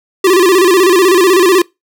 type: tone with vibrato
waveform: square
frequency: 365.7 Hz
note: F#4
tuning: 20 cents flat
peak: -6 dBFS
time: 0.24-1.62 s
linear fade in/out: 5 ms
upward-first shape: square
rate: 16 Hz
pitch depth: 94 cents each way
effects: noise-tail reverb RT60 0.2 s tail -23 dB re dry